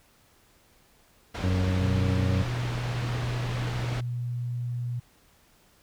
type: low-pass noise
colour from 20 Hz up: pink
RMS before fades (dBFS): -35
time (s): 1.34-4.01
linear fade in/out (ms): 10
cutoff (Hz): 3800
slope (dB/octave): 12
type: harmonic tone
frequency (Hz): 92.5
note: F#2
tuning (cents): 0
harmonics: 1 / 2 / 3 / 5 / 6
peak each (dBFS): -24 / -30 / -34 / -38 / -40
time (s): 1.43-2.43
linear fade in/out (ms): 10
type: tone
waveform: sine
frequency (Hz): 121.3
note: B2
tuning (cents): -31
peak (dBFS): -28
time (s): 1.81-5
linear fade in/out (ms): 10
effects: pink hiss -61 dBFS RMS until 5.82 s